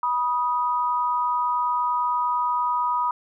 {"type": "tone pair together", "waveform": "sine", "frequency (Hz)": [975.9, 1247], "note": ["B5", "D#6"], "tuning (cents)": [-21, 3], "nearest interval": "major third", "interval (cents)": 424, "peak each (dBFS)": [-22, -25], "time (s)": [0.03, 3.11], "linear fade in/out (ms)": 2, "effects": []}